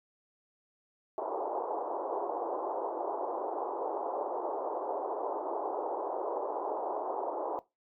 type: band-pass noise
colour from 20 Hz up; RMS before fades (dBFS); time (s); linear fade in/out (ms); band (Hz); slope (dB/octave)
white; -35; 1.18-7.59; 0; 340 to 960; 48
effects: noise-tail reverb RT60 0.2 s tail -18 dB re dry